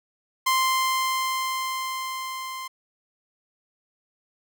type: tone with level ramp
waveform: sawtooth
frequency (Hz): 1045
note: C6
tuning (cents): -2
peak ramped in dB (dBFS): -15 to -29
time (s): 0.46-2.68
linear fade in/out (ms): 10
effects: none